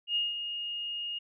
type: tone with ADSR envelope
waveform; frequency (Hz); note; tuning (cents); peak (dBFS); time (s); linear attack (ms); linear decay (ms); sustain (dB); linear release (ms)
sine; 2851; F7; +35; -25; 0.07-1.19; 84; 180; -8; 12
effects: none